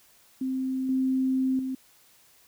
sine tone with level steps, 261.6 Hz, C4, in tune, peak -26 / -22 / -28 dBFS, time 0.41-1.75 s, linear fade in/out 5 ms, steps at 0.89 / 1.59 s, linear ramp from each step 2 ms, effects white hiss -59 dBFS RMS until 2.47 s

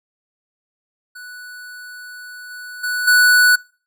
square tone with level steps, 1480 Hz, F#6, in tune, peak -34 / -32 / -20 / -10 dBFS, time 1.15-3.56 s, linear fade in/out 10 ms, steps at 2.5 / 2.83 / 3.07 s, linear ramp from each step 10 ms, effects noise-tail reverb RT60 0.4 s tail -25 dB re dry

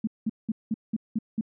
sine tone bursts, 220 Hz, A3, in tune, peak -23 dBFS, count 7, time 0.04-1.411 s, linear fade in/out 5 ms, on 33 ms, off 190 ms, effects none

